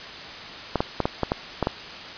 clicks, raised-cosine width 1 ms, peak -7 dBFS, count 8, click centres 0.757 / 0.805 / 1.003 / 1.055 / 1.233 / 1.319 / 1.627 / 1.671 s, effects white hiss -37 dBFS RMS until 2.17 s + resampled to 11025 Hz

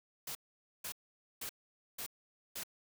white noise bursts, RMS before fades -42 dBFS, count 5, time 0.27-2.635 s, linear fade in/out 5 ms, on 81 ms, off 490 ms, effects none

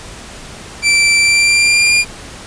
sawtooth tone with pitch glide, 2339 to 2406 Hz, D7 to D7, -8 to +41 cents, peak -5 dBFS, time 0.82-2.05 s, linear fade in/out 50 ms, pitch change +49 cents, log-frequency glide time 1.19-1.94 s, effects pink hiss -32 dBFS RMS until 2.46 s + resampled to 22050 Hz

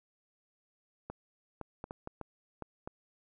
clicks, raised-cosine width 1 ms, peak -26 dBFS, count 8, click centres 1.1 / 1.613 / 1.841 / 1.909 / 2.074 / 2.213 / 2.623 / 2.875 s, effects none

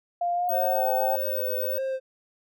sine tone with pitch glide, 698.5 to 779.5 Hz, F5 to G5, 0 to -10 cents, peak -23 dBFS, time 0.21-1.16 s, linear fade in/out 5 ms, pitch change +190 cents, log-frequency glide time 0.34-0.89 s
sine tone, 15804 Hz, B9, in tune, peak -32 dBFS, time 0.49-1.78 s, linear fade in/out 0 ms
triangle tone with vibrato, 523.3 Hz, C5, in tune, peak -24 dBFS, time 0.5-2 s, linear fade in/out 50 ms, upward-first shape sine, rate 1.7 Hz, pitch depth 30 cents each way
effects none

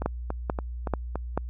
two click trains, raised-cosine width 1 ms, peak -11 / -16 dBFS, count 4 / 5, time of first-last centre 0.06-1.376 / 0.02-1.156 s, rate 2.28 / 3.52 Hz, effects added 60 Hz sine -32 dBFS peak until 1.49 s

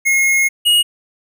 square tone pair in turn, 2158 / 2881 Hz, C#7 / F#7, -47 / -47 cents, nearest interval perfect fourth, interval 500 cents, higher second, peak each -12 / -10 dBFS, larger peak second, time 0.05-0.49 / 0.65-0.83 s, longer first, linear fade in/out 20 ms, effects none

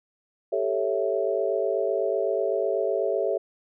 sine chord, A dominant seventh, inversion third, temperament equal, 392 / 440 / 554.4 / 659.3 Hz, G4 / A4 / C#5 / E5, 0 / 0 / 0 / 0 cents, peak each -28 dBFS, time 0.52-3.38 s, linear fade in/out 10 ms, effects none

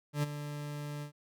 40% pulse tone with ADSR envelope, 146.83 Hz, D3, in tune, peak -26 dBFS, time 0.13-1.12 s, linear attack 100 ms, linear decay 20 ms, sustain -11 dB, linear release 98 ms, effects none

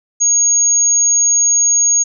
sine tone, 6600 Hz, G#8, 12 cents flat, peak -9 dBFS, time 0.2-2.04 s, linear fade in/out 20 ms, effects none

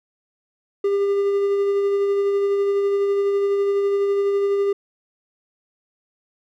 triangle tone with tremolo, 400 Hz, G4, 35 cents sharp, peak -14 dBFS, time 0.84-4.73 s, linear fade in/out 5 ms, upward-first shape sine, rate 12 Hz, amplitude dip 25%, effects none

